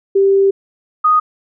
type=tone pair in turn; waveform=sine; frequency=392 / 1242.4 Hz; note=G4 / D#6; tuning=0 / -3 cents; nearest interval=octave + minor sixth; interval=1997 cents; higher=second; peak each=-8 dBFS; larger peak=neither; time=0.15-0.51 / 1.04-1.2 s; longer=first; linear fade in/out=10 ms; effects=none